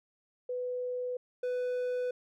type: tone pair in turn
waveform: sine / triangle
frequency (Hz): 497.5 / 497.5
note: B4 / B4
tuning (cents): +13 / +13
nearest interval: unison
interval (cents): 0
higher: neither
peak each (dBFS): -32 / -28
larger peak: second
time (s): 0.49-1.17 / 1.43-2.11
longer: neither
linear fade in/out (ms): 5
effects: none